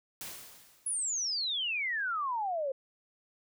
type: noise with exponential decay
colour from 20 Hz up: white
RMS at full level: -40 dBFS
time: 0.21-1.18 s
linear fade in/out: 1 ms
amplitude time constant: 210 ms
type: exponential sweep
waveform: sine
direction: down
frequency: 10548 to 520 Hz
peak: -30 dBFS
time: 0.86-2.72 s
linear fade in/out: 5 ms
effects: none